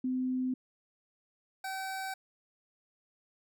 sine / 25% pulse tone pair in turn, 256 / 767.1 Hz, C4 / G5, -38 / -38 cents, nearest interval octave + perfect fifth, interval 1900 cents, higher second, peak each -29 / -32 dBFS, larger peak first, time 0.04-0.54 / 1.64-2.14 s, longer neither, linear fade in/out 5 ms, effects none

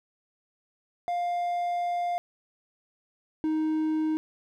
triangle tone pair in turn, 702 / 312.7 Hz, F5 / D#4, +9 / +9 cents, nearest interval octave + major second, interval 1400 cents, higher first, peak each -24 / -22 dBFS, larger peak second, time 1.08-2.18 / 3.44-4.17 s, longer first, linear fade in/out 0 ms, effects none

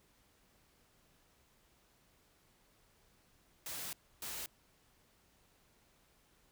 white noise bursts at uneven times, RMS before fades -43 dBFS, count 2, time 3.66-3.93 / 4.22-4.46 s, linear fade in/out 2 ms, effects pink hiss -70 dBFS RMS until 6.51 s

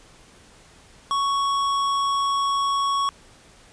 sine tone with tanh clipping, 1112 Hz, C#6, 5 cents sharp, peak -22 dBFS, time 1.11-3.09 s, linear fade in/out 0 ms, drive 15 dB, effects pink hiss -51 dBFS RMS until 3.72 s + resampled to 22050 Hz

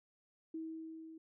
sine tone with level ramp, 321.8 Hz, E4, 42 cents flat, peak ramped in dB -39 to -50 dBFS, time 0.54-1.18 s, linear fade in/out 5 ms, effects none

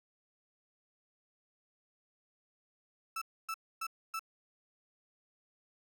35% pulse tone bursts, 1318.5 Hz, E6, in tune, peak -34 dBFS, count 4, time 3.16-4.194 s, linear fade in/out 5 ms, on 56 ms, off 270 ms, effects none

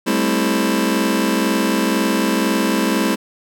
sawtooth chord, A minor seventh, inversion third, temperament just, 198 / 220 / 264 / 330 Hz, G3 / A3 / C4 / E4, +18 / 0 / +16 / +2 cents, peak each -17 dBFS, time 0.06-3.16 s, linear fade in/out 20 ms, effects none

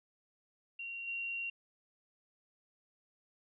sine tone with level steps, 2754 Hz, F7, 25 cents flat, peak -40 / -36 dBFS, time 0.79-1.5 s, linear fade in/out 5 ms, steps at 1.07 s, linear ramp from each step 10 ms, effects none

